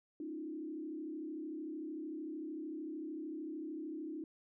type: tone with frequency modulation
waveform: sine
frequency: 311.1 Hz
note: D#4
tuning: in tune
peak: -40 dBFS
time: 0.2-4.24 s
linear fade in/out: 2 ms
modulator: 33.3 Hz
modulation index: 1
effects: none